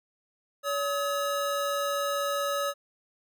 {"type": "tone pair together", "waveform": "square", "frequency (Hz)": [567, 1272.9], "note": ["C#5", "D#6"], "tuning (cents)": [39, 39], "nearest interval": "octave + major second", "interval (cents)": 1400, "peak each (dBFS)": [-30, -31], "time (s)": [0.63, 2.74], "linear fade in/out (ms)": 50, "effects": []}